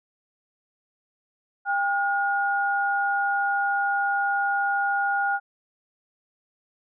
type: tone pair together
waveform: sine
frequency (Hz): 799.6 / 1433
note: G5 / F6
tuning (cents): +34 / +44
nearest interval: minor seventh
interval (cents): 1010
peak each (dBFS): -24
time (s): 1.65-5.4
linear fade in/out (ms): 50
effects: none